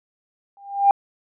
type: tone with exponential growth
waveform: sine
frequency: 799 Hz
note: G5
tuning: 33 cents sharp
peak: -7 dBFS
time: 0.57-0.91 s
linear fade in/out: 1 ms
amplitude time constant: 72 ms
effects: tanh soft clip ceiling -3 dBFS